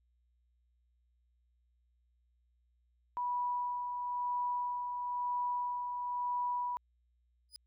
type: tone with tremolo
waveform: sine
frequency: 979 Hz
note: B5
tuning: 15 cents flat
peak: -31 dBFS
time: 3.17-6.77 s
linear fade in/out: 0 ms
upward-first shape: sine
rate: 1 Hz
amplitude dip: 40%
type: tone with exponential growth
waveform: 35% pulse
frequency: 4978 Hz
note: D#8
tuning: in tune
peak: -40 dBFS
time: 7.49-7.56 s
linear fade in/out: 0 ms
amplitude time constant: 15 ms
effects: added 60 Hz sine -70 dBFS peak until 7.66 s